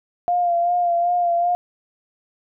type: tone with vibrato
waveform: sine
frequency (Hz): 698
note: F5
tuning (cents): -1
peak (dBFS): -16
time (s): 0.28-1.55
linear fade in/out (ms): 0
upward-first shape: sine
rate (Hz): 2.6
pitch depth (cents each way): 32
effects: none